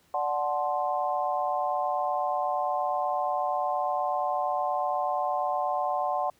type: chord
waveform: sine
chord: D dominant seventh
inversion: none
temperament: equal with one note detuned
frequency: 587.3 / 740 / 868.4 / 1046.5 Hz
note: D5 / F#5 / A5 / C6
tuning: 0 / 0 / -23 / 0 cents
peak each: -32 / -28 / -33 / -32 dBFS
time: 0.14-6.3 s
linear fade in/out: 2 ms
effects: pink hiss -64 dBFS RMS until 6.39 s + high-pass 60 Hz 12 dB/octave